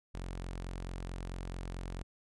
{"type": "tone", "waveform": "sawtooth", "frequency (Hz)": 44.56, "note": "F1", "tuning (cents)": 36, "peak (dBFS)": -35, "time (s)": [0.14, 2.03], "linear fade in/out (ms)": 10, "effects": ["resampled to 24000 Hz"]}